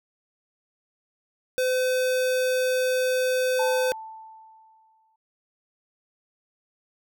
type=tone; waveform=square; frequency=510 Hz; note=C5; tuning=44 cents flat; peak=-22 dBFS; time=1.58-3.92 s; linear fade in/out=0 ms
type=tone with exponential decay; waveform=sine; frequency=883 Hz; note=A5; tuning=6 cents sharp; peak=-25 dBFS; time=3.59-5.16 s; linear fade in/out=5 ms; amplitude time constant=340 ms
effects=none